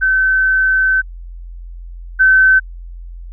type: tone pair in turn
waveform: sine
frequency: 1532 / 1532 Hz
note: G6 / G6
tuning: -40 / -40 cents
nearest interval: unison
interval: 0 cents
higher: neither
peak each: -10 / -6 dBFS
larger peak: second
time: 0.01-1.02 / 2.19-2.6 s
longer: first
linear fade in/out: 20 ms
effects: added 43 Hz sine -28 dBFS peak until 3.32 s